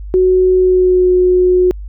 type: tone with pitch glide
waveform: sine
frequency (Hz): 370 to 363.9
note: F#4 to F#4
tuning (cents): 0 to -29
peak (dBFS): -7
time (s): 0.14-1.71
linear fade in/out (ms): 0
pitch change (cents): -29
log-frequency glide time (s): 0.57-1.11
effects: added 50 Hz sine -24 dBFS peak until 1.88 s